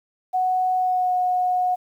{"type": "tone with pitch glide", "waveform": "sine", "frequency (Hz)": [740, 729], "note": ["F#5", "F#5"], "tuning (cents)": [0, -26], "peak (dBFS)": -18, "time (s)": [0.33, 1.76], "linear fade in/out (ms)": 20, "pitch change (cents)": -26, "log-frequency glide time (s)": [0.76, 1.14], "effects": ["9-bit"]}